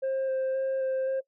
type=tone with vibrato; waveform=sine; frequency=529 Hz; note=C5; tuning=19 cents sharp; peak=-23 dBFS; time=0.02-1.21 s; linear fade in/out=20 ms; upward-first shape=square; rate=1.9 Hz; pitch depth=10 cents each way; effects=noise-tail reverb RT60 0.1 s tail -21 dB re dry + tanh soft clip ceiling -25 dBFS